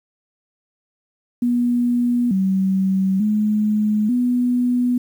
sine tone with pitch steps, 242.1 / 191 / 212.1 / 246.3 Hz, B3 / G3 / G#3 / B3, -34 / -45 / +37 / -5 cents, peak -15 dBFS, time 1.42-4.98 s, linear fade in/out 5 ms, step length 890 ms, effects 8-bit

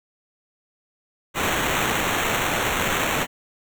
violet noise with sample-and-hold, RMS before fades -23 dBFS, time 1.34-3.27 s, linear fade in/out 50 ms, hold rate 4900 Hz, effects none

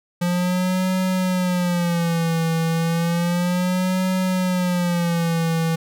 square tone with vibrato, 174.61 Hz, F3, in tune, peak -19 dBFS, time 0.21-5.76 s, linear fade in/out 10 ms, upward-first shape sine, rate 0.32 Hz, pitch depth 110 cents each way, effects none

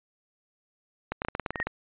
clicks, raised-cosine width 0.5 ms, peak -14 dBFS, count 11, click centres 1.12 / 1.219 / 1.249 / 1.285 / 1.351 / 1.397 / 1.462 / 1.506 / 1.558 / 1.601 / 1.67 s
sine tone with exponential growth, 1864.7 Hz, A#6, in tune, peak -24 dBFS, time 1.53-1.63 s, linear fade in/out 5 ms, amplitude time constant 21 ms
effects resampled to 8000 Hz

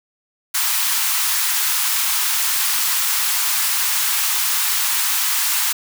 white high-pass noise, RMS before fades -19 dBFS, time 0.54-5.73 s, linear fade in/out 10 ms, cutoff 850 Hz, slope 48 dB/octave, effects none

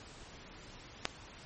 click, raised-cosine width 0.2 ms, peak -12 dBFS, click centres 1.054 s, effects pink hiss -52 dBFS RMS until 1.45 s + MP3 32 kbps

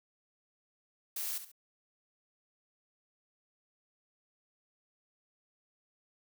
blue noise with echo, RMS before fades -37 dBFS, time 1.16-1.38 s, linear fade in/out 5 ms, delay 69 ms, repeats 2, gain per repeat -10 dB, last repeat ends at 1.518 s, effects none

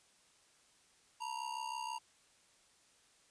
square ring-modulated tone, 932.3 Hz, A#5, in tune, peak -37 dBFS, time 1.2-1.99 s, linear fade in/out 20 ms, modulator 33.1 Hz, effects white hiss -68 dBFS RMS until 3.3 s + resampled to 22050 Hz

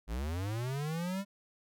square linear sweep, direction up, 50.5 to 201.9 Hz, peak -34 dBFS, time 0.07-1.25 s, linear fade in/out 50 ms, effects none

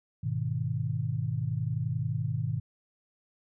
sine chord, G# minor, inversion none, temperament just, 103.83 / 124.59 / 155.74 Hz, G#2 / B2 / D#3, 0 / +16 / +2 cents, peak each -33 / -31 / -33 dBFS, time 0.23-2.6 s, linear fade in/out 10 ms, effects none

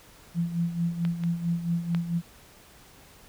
sine tone with tremolo, 170.1 Hz, F3, 45 cents flat, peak -22 dBFS, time 0.34-2.22 s, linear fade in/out 50 ms, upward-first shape sine, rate 4.5 Hz, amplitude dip 70%
clicks, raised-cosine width 0.3 ms, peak -21 / -26 / -19 dBFS, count 3, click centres 1.051 / 1.237 / 1.948 s
effects pink hiss -53 dBFS RMS until 3.28 s

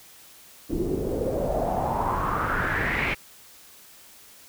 pink noise with low-pass filter sweep, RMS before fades -26 dBFS, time 0.69-3.15 s, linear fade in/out 20 ms, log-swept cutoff 310 to 2400 Hz, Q 5.3, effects white hiss -50 dBFS RMS until 4.48 s

